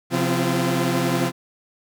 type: tone cluster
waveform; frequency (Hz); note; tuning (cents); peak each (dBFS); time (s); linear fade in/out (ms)
sawtooth; 134.1 / 176.3 / 257.1 / 340.7; C3 / F3 / C4 / F4; +43 / +17 / -30 / -43; -21; 0.1-1.32; 50
effects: none